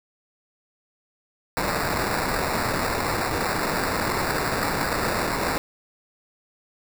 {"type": "noise with sample-and-hold", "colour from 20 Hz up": "violet", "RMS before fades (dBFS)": -25, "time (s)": [1.57, 5.58], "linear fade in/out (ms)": 0, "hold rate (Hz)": 3150, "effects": []}